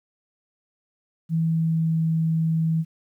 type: tone with pitch glide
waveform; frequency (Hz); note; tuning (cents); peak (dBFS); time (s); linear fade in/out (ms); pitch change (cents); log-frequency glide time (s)
sine; 163 to 161.69; E3 to E3; -19 to -33; -19; 1.29-2.85; 50; -14; 1.41-2.03
effects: 10-bit